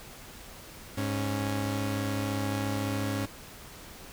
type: tone pair together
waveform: sawtooth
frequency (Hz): 103.42 / 276.1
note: G#2 / C#4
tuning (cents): -7 / -7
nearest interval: octave + perfect fourth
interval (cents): 1700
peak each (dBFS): -27 / -28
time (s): 0.97-3.26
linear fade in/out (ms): 10
effects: pink hiss -47 dBFS RMS until 4.12 s